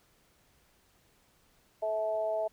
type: tone with amplitude modulation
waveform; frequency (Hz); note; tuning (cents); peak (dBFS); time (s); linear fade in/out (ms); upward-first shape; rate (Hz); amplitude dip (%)
sine; 650; E5; -24; -25; 1.82-2.48; 10; sine; 216; 75
effects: pink hiss -67 dBFS RMS until 2.52 s